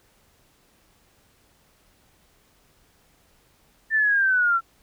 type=linear sweep; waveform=sine; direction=down; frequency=1792 to 1336 Hz; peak=-17 dBFS; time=3.9-4.61 s; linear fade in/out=50 ms; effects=pink hiss -61 dBFS RMS until 4.82 s